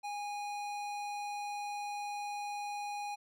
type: tone with hard clipping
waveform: sine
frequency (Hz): 822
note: G#5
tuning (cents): -18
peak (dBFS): -39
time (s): 0.03-3.16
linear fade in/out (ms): 20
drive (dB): 17
effects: none